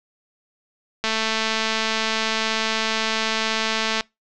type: click train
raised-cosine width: 0.2 ms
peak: -5 dBFS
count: 657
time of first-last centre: 1.04-4.008 s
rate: 221 Hz
effects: noise-tail reverb RT60 0.2 s tail -24 dB re dry + low-pass 6000 Hz 12 dB/octave